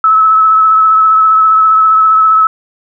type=tone with vibrato; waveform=sine; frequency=1298 Hz; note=E6; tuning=27 cents flat; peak=-4 dBFS; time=0.04-2.47 s; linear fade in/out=2 ms; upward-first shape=sine; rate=15 Hz; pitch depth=20 cents each way; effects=none